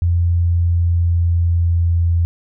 sine tone with pitch glide, 86.1 to 84.96 Hz, F2 to F2, -24 to -47 cents, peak -12 dBFS, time 0.02-2.25 s, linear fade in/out 0 ms, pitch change -23 cents, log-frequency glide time 0.27-2.11 s, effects none

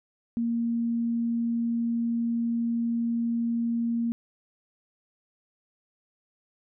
sine tone, 233.1 Hz, A#3, in tune, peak -24 dBFS, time 0.37-4.12 s, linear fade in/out 0 ms, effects none

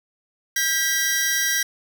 sawtooth tone cluster, 1596 / 1949 / 5710 Hz, G6 / B6 / F8, +31 / -23 / +37 cents, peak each -21 dBFS, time 0.56-1.63 s, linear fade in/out 5 ms, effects none

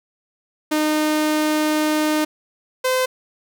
sawtooth tone pair in turn, 306.3 / 513.7 Hz, D#4 / C5, -27 / -32 cents, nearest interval major sixth, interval 895 cents, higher second, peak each -13 dBFS, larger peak neither, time 0.71-2.25 / 2.84-3.06 s, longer first, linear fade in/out 10 ms, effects none

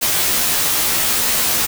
white noise with comb filter, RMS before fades -17 dBFS, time 0.01-1.67 s, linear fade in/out 20 ms, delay 15 ms, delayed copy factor -1, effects none

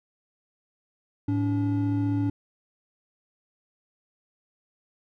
triangle tone pair together, 107.2 / 286.5 Hz, A2 / D4, -45 / -43 cents, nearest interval octave + perfect fourth, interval 1702 cents, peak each -24 / -23 dBFS, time 1.28-2.3 s, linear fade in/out 5 ms, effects none

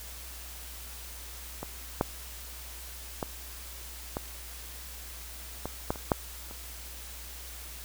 clicks, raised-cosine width 1 ms, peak -21 / -10 / -16 / -17 / -19 / -13 / -28 / -8 / -30 dBFS, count 9, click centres 1.63 / 2.011 / 3.228 / 4.169 / 5.656 / 5.905 / 5.958 / 6.118 / 6.511 s, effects added 60 Hz sine -45 dBFS peak until 7.84 s + white hiss -45 dBFS RMS until 7.84 s

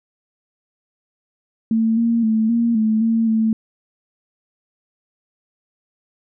sine tone with pitch steps, 224.2 / 231.7 / 220.3 / 233.3 / 218.4 / 226.7 / 221.6 Hz, A3 / A#3 / A3 / A#3 / A3 / A#3 / A3, +33 / -10 / +2 / +2 / -13 / -48 / +13 cents, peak -14 dBFS, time 1.71-3.53 s, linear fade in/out 2 ms, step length 260 ms, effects none

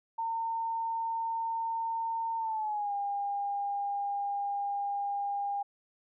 sine tone with pitch glide, 910 to 806 Hz, A#5 to G5, -42 to +48 cents, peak -30 dBFS, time 0.18-5.63 s, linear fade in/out 10 ms, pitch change -210 cents, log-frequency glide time 2.38-2.93 s, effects none

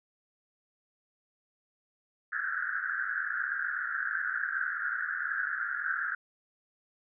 pink band-pass noise, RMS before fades -33 dBFS, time 2.32-6.15 s, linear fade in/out 5 ms, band 1400 to 1700 Hz, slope 96 dB/octave, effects none

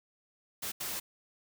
white noise bursts at uneven times, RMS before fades -37 dBFS, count 2, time 0.62-0.72 / 0.8-1 s, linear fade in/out 10 ms, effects none

